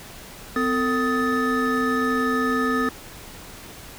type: tone cluster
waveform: triangle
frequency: 255.3 / 448.3 / 1256 / 1757 Hz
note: C4 / A4 / D#6 / A6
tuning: -42 / +32 / +16 / -3 cents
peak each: -21 / -25 / -23 / -26 dBFS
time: 0.56-2.89 s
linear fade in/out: 2 ms
effects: pink hiss -41 dBFS RMS until 3.98 s